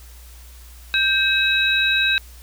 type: tone cluster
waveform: sine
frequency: 1572 / 2567 / 3850 Hz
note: G6 / E7 / B7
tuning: +4 / -47 / -45 cents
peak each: -20 dBFS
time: 0.94-2.18 s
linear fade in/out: 0 ms
effects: added 60 Hz sine -40 dBFS peak until 2.42 s + white hiss -48 dBFS RMS until 2.42 s